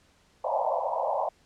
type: band-pass noise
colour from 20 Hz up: pink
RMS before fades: -28 dBFS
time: 0.44-1.29 s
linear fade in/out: 5 ms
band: 530 to 1000 Hz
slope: 96 dB/octave
effects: pink hiss -63 dBFS RMS until 1.45 s + low-pass 8000 Hz 12 dB/octave